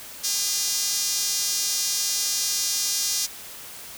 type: tone with high-pass filter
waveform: sawtooth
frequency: 404.8 Hz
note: G#4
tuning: 44 cents flat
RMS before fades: -25 dBFS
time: 0.23-3.27 s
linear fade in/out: 20 ms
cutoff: 5500 Hz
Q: 2.1
effects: white hiss -40 dBFS RMS until 3.97 s